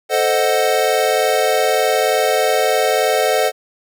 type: chord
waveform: square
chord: A diminished seventh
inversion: none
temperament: equal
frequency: 440 / 523.3 / 622.3 / 740 Hz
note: A4 / C5 / Eb5 / Gb5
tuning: 0 / 0 / 0 / 0 cents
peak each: -20 dBFS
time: 0.09-3.52 s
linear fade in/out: 50 ms
effects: none

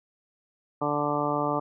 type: harmonic tone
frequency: 146.83 Hz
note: D3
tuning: in tune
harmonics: 1 / 2 / 3 / 4 / 5 / 6 / 7 / 8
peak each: -35 / -31 / -33 / -31 / -33 / -32 / -35 / -31 dBFS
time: 0.81-1.6 s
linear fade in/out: 10 ms
effects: none

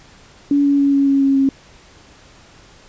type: tone with pitch steps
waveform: sine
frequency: 284.7 / 282.4 / 280.1 / 277.9 / 275.6 / 273.4 / 271.2 Hz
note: C#4 / C#4 / C#4 / C#4 / C#4 / C#4 / C#4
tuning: +46 / +32 / +18 / +4 / -10 / -24 / -38 cents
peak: -11 dBFS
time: 0.51-1.49 s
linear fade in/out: 2 ms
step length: 140 ms
effects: pink hiss -46 dBFS RMS until 2.88 s + resampled to 16000 Hz

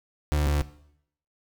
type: tone pair in turn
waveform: 35% pulse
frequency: 74.1 / 73.29 Hz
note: D2 / D2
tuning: +16 / -3 cents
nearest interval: unison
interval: 19 cents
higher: first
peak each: -20 dBFS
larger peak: neither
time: 0.32-0.47 / 0.47-0.62 s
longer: neither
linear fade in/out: 0 ms
effects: noise-tail reverb RT60 0.7 s tail -17 dB re dry

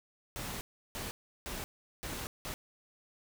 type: noise bursts at uneven times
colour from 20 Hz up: pink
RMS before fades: -40 dBFS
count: 5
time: 0.36-0.61 / 0.95-1.11 / 1.46-1.64 / 2.03-2.27 / 2.45-2.54 s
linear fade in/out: 0 ms
effects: none

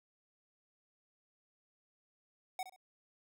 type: tone with echo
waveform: square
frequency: 746 Hz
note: F#5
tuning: 14 cents sharp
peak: -37 dBFS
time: 2.59-2.63 s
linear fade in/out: 2 ms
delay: 66 ms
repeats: 2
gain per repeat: -12 dB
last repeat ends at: 2.762 s
effects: none

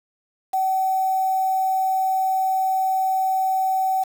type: tone with quantisation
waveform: sine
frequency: 760 Hz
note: F#5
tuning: 46 cents sharp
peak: -18 dBFS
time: 0.53-4.04 s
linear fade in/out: 10 ms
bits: 6
effects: none

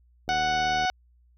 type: click train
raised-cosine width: 2 ms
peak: -26 dBFS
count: 45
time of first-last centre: 0.28-0.85 s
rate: 77.2 Hz
type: harmonic tone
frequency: 740 Hz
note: F#5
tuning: in tune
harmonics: 1 / 2 / 3 / 4 / 5 / 6 / 7 / 8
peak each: -24 / -30 / -34 / -36 / -38 / -40 / -41 / -42 dBFS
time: 0.29-0.9 s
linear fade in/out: 0 ms
effects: added 60 Hz sine -57 dBFS peak until 1.37 s

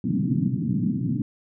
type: band-pass noise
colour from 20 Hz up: pink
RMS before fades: -24 dBFS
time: 0.04-1.22 s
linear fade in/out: 2 ms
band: 120 to 280 Hz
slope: 48 dB/octave
effects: none

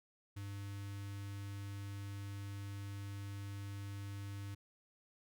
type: tone with notch filter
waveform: square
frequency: 100 Hz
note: G2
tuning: 35 cents sharp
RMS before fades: -45 dBFS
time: 0.36-4.55 s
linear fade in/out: 10 ms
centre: 610 Hz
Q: 0.74
effects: none

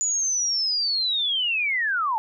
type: linear sweep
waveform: sine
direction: down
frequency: 6980 to 840 Hz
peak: -21 dBFS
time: 0.01-2.18 s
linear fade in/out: 0 ms
effects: none

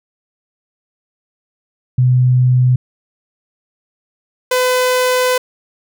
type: tone pair in turn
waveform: sine / sawtooth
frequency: 126.2 / 504.8 Hz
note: B2 / B4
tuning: +38 / +38 cents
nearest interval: 2 octaves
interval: 2400 cents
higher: second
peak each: -8 dBFS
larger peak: neither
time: 1.98-2.76 / 4.51-5.38 s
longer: second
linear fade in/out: 5 ms
effects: none

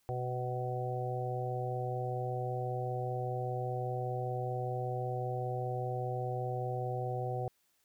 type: harmonic tone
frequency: 125.1 Hz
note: B2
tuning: 23 cents sharp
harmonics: 1 / 3 / 4 / 5 / 6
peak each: -36 / -42 / -40 / -45 / -39 dBFS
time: 0.09-7.48 s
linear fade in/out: 0 ms
effects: white hiss -74 dBFS RMS until 7.84 s

